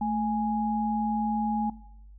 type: tone pair together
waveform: sine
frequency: 219.8 / 830.6 Hz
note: A3 / G#5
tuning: -2 / 0 cents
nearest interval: octave + major seventh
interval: 2302 cents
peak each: -28 dBFS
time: 0.01-1.7 s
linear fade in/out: 5 ms
effects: noise-tail reverb RT60 0.8 s tail -20 dB re dry + added 50 Hz sine -46 dBFS peak until 2.18 s